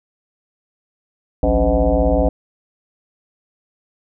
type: tone with frequency modulation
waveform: sine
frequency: 279.7 Hz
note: C#4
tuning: 16 cents sharp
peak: -12 dBFS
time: 1.43-2.29 s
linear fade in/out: 2 ms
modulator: 115 Hz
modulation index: 3.6
effects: none